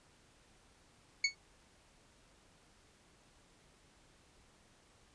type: tone with exponential decay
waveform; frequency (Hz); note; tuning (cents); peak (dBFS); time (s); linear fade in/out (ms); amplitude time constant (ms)
25% pulse; 2217; C#7; 0; -21; 1.24-1.35; 5; 23
effects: pink hiss -66 dBFS RMS until 5.14 s + resampled to 22050 Hz